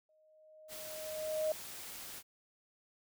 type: tone with exponential growth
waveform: sine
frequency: 622.3 Hz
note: D#5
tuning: in tune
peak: -29 dBFS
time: 0.09-1.52 s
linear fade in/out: 2 ms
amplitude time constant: 310 ms
type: noise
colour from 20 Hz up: white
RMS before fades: -47 dBFS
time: 0.68-2.23 s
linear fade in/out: 50 ms
effects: none